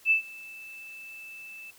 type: tone with ADSR envelope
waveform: sine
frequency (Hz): 2637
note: E7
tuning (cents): 0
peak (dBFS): -17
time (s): 0.05-1.71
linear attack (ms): 57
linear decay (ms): 110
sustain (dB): -24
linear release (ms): 11
effects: white hiss -56 dBFS RMS until 1.78 s